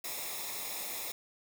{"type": "noise with comb filter", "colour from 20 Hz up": "white", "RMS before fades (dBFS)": -39, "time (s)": [0.04, 1.12], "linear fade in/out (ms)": 5, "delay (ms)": 0.66, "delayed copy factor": -0.7, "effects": []}